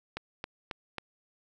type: click train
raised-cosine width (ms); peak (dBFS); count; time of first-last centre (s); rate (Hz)
0.3; -19; 4; 0.17-0.983; 3.69
effects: none